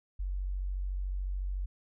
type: tone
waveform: sine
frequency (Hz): 46.92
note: F#1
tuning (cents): +25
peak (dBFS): -31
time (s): 0.19-1.66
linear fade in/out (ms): 10
effects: none